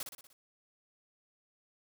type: noise with echo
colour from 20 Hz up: white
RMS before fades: -39 dBFS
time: 0-0.03 s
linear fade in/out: 2 ms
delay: 60 ms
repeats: 5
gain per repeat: -5 dB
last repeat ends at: 0.33 s
effects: none